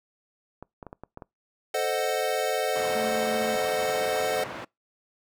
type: clicks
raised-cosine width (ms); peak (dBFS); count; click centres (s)
1; -26; 7; 0.626 / 0.828 / 0.867 / 0.929 / 1.036 / 1.174 / 1.222
type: chord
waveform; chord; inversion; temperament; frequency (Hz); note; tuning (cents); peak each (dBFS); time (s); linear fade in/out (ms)
square; A diminished seventh; none; equal with one note detuned; 440 / 523.3 / 618.7 / 740; A4 / C5 / Eb5 / Gb5; 0 / 0 / -10 / 0; -31; 1.74-4.44; 5
type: band-pass noise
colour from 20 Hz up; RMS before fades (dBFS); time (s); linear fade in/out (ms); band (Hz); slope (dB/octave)
white; -38; 2.75-4.65; 10; 100 to 1400; 12
type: tone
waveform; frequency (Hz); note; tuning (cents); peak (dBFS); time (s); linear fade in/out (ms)
triangle; 220.8; A3; +6; -31; 2.95-3.56; 2
effects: noise-tail reverb RT60 0.2 s tail -25 dB re dry